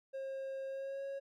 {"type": "tone with pitch glide", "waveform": "triangle", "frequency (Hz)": [537, 549.6], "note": ["C5", "C#5"], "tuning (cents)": [45, -15], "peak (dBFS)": -37, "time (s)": [0.13, 1.2], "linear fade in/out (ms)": 20, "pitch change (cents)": 40, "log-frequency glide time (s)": [0.67, 1.03], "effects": []}